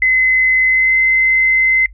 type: tone with pitch glide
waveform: sine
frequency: 2041 to 2059 Hz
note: C7 to C7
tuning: -44 to -28 cents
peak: -9 dBFS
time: 0.02-1.86 s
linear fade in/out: 2 ms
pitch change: +16 cents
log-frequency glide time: 0.67-0.97 s
effects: noise-tail reverb RT60 0.1 s tail -24 dB re dry + added 50 Hz sine -35 dBFS peak until 1.93 s